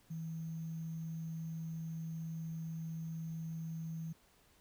sine tone with sample-and-hold, 162.2 Hz, E3, 28 cents flat, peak -39 dBFS, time 0.1-4.13 s, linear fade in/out 10 ms, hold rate 6300 Hz, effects pink hiss -68 dBFS RMS until 4.6 s

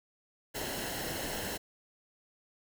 pink noise with comb filter, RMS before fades -37 dBFS, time 0.54-1.58 s, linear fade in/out 20 ms, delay 0.84 ms, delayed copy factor -0.6, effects none

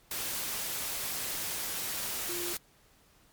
sine tone in noise, 349.2 Hz, F4, in tune, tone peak -38 dBFS, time 2.29-2.53 s, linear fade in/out 2 ms, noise white, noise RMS -35 dBFS, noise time 0.11-2.57 s, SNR -6 dB, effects pink hiss -63 dBFS RMS until 3.32 s + MP3 96 kbps

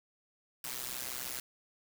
white noise with amplitude modulation, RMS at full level -36 dBFS, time 0.64-1.4 s, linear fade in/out 2 ms, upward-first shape sine, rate 126 Hz, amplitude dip 90%, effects none

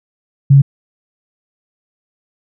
sine tone, 138.59 Hz, C#3, in tune, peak -3 dBFS, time 0.5-0.62 s, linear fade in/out 10 ms, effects none

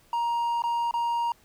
triangle tone with dropouts, 940 Hz, A#5, 14 cents sharp, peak -22 dBFS, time 0.13-1.32 s, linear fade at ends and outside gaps 2 ms, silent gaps 0.621-0.638 / 0.911-0.939 s, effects pink hiss -60 dBFS RMS until 1.44 s

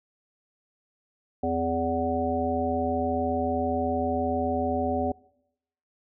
harmonic tone with a mistuned harmonic, 82.6 Hz, E2, 4 cents sharp, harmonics 1 / 3 / 5 / 7 / 9, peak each -34 / -29 / -32 / -30 / -29 dBFS, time 1.43-5.12 s, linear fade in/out 5 ms, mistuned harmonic 3, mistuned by +48 cents, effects noise-tail reverb RT60 0.8 s tail -23 dB re dry

